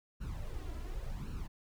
brown noise with flanger, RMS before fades -40 dBFS, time 0.2-1.48 s, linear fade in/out 20 ms, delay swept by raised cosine 0.71 to 3.01 ms, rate 0.9 Hz, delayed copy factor +0.7, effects none

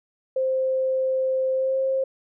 sine tone with pitch glide, 523.3 to 531.5 Hz, C5 to C5, 0 to +27 cents, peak -20 dBFS, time 0.36-2.04 s, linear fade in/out 5 ms, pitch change +27 cents, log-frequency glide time 1.54-1.78 s, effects none

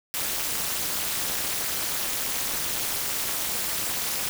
white noise with amplitude modulation, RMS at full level -24 dBFS, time 0.14-4.29 s, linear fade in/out 0 ms, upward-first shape sine, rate 254 Hz, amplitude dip 100%, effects none

